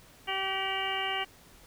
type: harmonic tone with a mistuned harmonic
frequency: 385.4 Hz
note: G4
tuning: 29 cents flat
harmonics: 1 / 2 / 3 / 4 / 5 / 6 / 7 / 8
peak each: -40 / -35 / -39 / -41 / -38 / -37 / -35 / -40 dBFS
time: 0.27-1.25 s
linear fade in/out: 20 ms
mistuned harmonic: 7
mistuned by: +83 cents
effects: pink hiss -56 dBFS RMS until 1.66 s